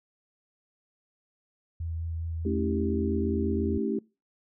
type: tone with vibrato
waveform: sine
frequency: 82.41 Hz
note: E2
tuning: in tune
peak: -30 dBFS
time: 1.8-3.78 s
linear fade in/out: 5 ms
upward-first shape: triangle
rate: 4.9 Hz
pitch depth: 19 cents each way
type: chord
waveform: sine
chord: A dominant seventh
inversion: none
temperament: equal with one note detuned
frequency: 220 / 277.2 / 323.4 / 392 Hz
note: A3 / C#4 / E4 / G4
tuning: 0 / 0 / -33 / 0 cents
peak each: -30 / -33 / -33 / -31 dBFS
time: 2.45-3.99 s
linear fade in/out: 5 ms
effects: noise-tail reverb RT60 0.3 s tail -25 dB re dry